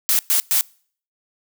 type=noise bursts; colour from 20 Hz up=blue; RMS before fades=-17 dBFS; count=3; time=0.09-0.61 s; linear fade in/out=0 ms; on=100 ms; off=110 ms; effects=noise-tail reverb RT60 0.5 s tail -25 dB re dry